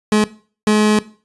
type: tone bursts at uneven times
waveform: 30% pulse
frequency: 212.4 Hz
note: G#3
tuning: 39 cents sharp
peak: -8 dBFS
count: 2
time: 0.12-0.24 / 0.67-0.99 s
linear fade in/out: 2 ms
effects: noise-tail reverb RT60 0.4 s tail -18 dB re dry + resampled to 24000 Hz